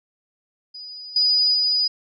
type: tone with level steps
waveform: sine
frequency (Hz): 4944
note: D#8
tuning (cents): -12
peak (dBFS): -34 / -15 / -17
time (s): 0.74-1.88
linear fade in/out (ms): 10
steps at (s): 1.16 / 1.54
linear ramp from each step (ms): 2
effects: none